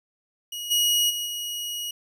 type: tone with level steps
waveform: sawtooth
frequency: 2900 Hz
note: F#7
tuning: 35 cents flat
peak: -28 / -16 / -24 / -26 dBFS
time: 0.52-1.91 s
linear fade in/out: 5 ms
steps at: 0.7 / 1.09 / 1.25 s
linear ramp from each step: 20 ms
effects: none